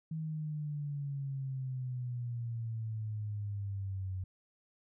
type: exponential sweep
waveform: sine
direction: down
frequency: 160.3 to 92.5 Hz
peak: -35 dBFS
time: 0.11-4.24 s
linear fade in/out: 5 ms
effects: none